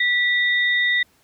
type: tone pair together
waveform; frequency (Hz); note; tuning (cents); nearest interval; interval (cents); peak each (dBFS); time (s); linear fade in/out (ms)
sine; 1958 / 3675; B6 / A#7; -15 / -25; major seventh; 1090; -17 / -24; 0-1.03; 5
effects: pink hiss -59 dBFS RMS until 1.23 s + high-pass 60 Hz 12 dB/octave